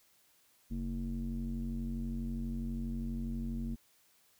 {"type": "tone with low-pass filter", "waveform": "square", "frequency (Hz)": 46.15, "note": "F#1", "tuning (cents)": -4, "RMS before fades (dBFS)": -37, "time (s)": [0.7, 3.76], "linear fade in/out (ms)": 20, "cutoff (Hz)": 240, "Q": 5.2, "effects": ["white hiss -68 dBFS RMS until 4.39 s"]}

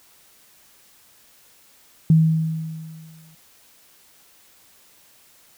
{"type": "tone with exponential decay", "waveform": "sine", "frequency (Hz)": 160, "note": "D#3", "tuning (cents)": 49, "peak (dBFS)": -9, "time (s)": [2.1, 3.35], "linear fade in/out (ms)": 2, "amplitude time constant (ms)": 270, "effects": ["white hiss -54 dBFS RMS until 5.57 s"]}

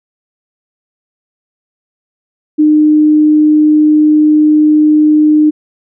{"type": "tone", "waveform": "sine", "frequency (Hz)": 304.2, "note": "D#4", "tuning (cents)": -39, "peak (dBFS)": -4, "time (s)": [2.58, 5.51], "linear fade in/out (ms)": 20, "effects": []}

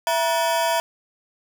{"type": "ring-modulated tone", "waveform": "40% pulse", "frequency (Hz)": 809, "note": "G#5", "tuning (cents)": -46, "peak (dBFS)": -15, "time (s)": [0.07, 0.8], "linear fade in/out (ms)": 0, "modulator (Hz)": 144, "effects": []}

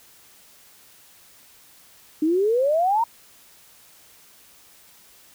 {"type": "exponential sweep", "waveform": "sine", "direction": "up", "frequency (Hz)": [299.9, 952], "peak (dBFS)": -17, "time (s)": [2.22, 3.04], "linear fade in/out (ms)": 5, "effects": ["white hiss -52 dBFS RMS until 5.34 s"]}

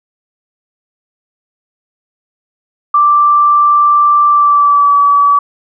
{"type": "tone with pitch glide", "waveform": "sine", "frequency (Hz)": [1174.7, 1145.2], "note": ["D6", "D6"], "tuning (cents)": [0, -44], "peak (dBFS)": -5, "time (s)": [2.94, 5.39], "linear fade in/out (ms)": 5, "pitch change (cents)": -44, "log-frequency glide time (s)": [4.28, 4.95], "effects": []}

